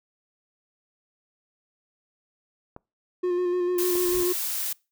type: clicks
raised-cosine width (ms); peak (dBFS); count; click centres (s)
1; -26 / -25; 2; 2.764 / 3.955
type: tone with vibrato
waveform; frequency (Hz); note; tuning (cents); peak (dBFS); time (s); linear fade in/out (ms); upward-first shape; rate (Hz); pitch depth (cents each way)
triangle; 357.4; F4; +40; -20; 3.23-4.33; 10; square; 6.7; 19
type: noise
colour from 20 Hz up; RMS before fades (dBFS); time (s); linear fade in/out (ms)
blue; -29; 3.78-4.73; 5
type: noise with exponential growth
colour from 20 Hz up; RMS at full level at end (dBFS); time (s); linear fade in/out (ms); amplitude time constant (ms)
brown; -35; 3.81-4.23; 1; 91
effects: noise-tail reverb RT60 0.3 s tail -26 dB re dry